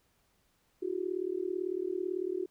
sine tone with amplitude modulation, 366.3 Hz, F#4, 17 cents flat, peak -27 dBFS, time 0.82-2.46 s, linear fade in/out 10 ms, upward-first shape sine, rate 38 Hz, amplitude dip 95%, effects pink hiss -72 dBFS RMS until 2.5 s

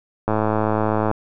click train, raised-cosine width 1 ms, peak -6 dBFS, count 91, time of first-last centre 0.28-1.113 s, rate 108 Hz, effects none

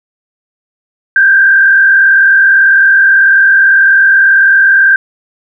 sine tone with frequency modulation, 1579 Hz, G6, 12 cents sharp, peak -3 dBFS, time 1.16-4.96 s, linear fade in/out 2 ms, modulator 41.8 Hz, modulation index 1, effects none

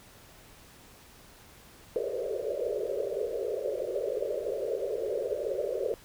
pink band-pass noise, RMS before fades -32 dBFS, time 1.96-5.94 s, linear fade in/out 0 ms, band 380 to 610 Hz, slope 96 dB/octave, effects pink hiss -54 dBFS RMS until 6.04 s

